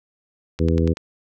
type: click train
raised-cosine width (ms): 0.2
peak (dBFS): -16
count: 5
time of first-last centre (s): 0.59-0.971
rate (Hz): 10.5
type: harmonic tone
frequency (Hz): 82.41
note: E2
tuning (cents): 0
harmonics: 1 / 2 / 3 / 4 / 5 / 6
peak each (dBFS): -19 / -22 / -24 / -25 / -26 / -27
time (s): 0.59-0.94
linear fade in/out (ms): 20
effects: none